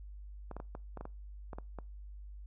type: clicks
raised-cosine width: 1 ms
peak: -29 dBFS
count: 10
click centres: 0.513 / 0.566 / 0.601 / 0.751 / 0.973 / 1.01 / 1.054 / 1.532 / 1.585 / 1.787 s
effects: noise-tail reverb RT60 0.3 s tail -24 dB re dry + added 50 Hz sine -45 dBFS peak until 2.46 s